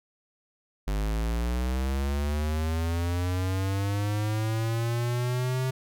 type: linear sweep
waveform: square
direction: up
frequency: 49.49 to 130.81 Hz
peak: -26 dBFS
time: 0.87-5.71 s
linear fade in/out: 10 ms
effects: none